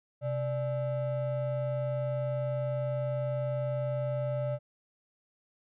triangle ring-modulated tone, 360 Hz, F#4, 47 cents flat, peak -24 dBFS, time 0.21-4.59 s, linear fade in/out 50 ms, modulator 230 Hz, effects resampled to 8000 Hz

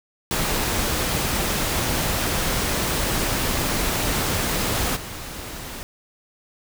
pink noise with level steps, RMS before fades -23 / -34 dBFS, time 0.31-5.83 s, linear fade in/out 0 ms, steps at 4.95 s, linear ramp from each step 20 ms, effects none

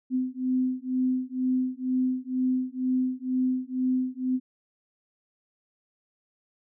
sine beating tone pair, 255 / 257.1 Hz, C4 / C4, -44 / -30 cents, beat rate 2.1 Hz, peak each -27 / -27 dBFS, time 0.1-4.4 s, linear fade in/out 50 ms, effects none

